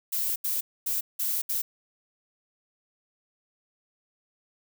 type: noise bursts at uneven times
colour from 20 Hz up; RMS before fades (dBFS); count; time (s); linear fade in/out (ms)
violet; -28; 5; 0.12-0.36 / 0.44-0.61 / 0.86-1.01 / 1.19-1.42 / 1.49-1.62; 10
effects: none

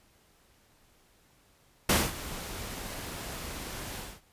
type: noise with ADSR envelope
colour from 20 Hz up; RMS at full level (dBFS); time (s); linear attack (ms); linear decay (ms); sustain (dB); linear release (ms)
pink; -22; 1.89-4.21; 5; 220; -17; 210
effects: pink hiss -64 dBFS RMS until 4.32 s + resampled to 32000 Hz

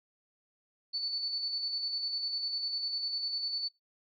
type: tone with tremolo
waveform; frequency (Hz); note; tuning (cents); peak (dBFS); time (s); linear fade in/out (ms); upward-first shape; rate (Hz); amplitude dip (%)
sine; 4480; C#8; +18; -30; 0.93-3.69; 20; square; 10; 35
effects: noise-tail reverb RT60 0.2 s tail -23 dB re dry

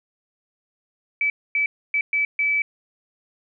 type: tone bursts at uneven times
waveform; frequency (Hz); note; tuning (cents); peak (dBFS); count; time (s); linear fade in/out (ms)
sine; 2302; D7; -35; -18; 5; 1.21-1.3 / 1.55-1.66 / 1.94-2.01 / 2.13-2.25 / 2.39-2.62; 2
effects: none

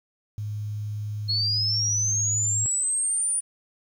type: tone with pitch glide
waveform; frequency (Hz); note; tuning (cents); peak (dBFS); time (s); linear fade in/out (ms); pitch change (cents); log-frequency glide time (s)
sine; 105.1 to 106.14; G#2 to G#2; +21 to +38; -28; 0.38-2.66; 0; +17; 1.19-1.97
type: linear sweep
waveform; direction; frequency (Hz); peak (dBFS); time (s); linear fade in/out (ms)
sine; up; 4263 to 9510; -22; 1.28-3.41; 20
effects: 9-bit

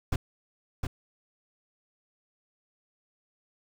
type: noise with echo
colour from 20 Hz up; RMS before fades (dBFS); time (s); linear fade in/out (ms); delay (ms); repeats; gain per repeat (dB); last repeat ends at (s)
brown; -25; 0.12-0.16; 5; 710; 1; -4; 0.87
effects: none

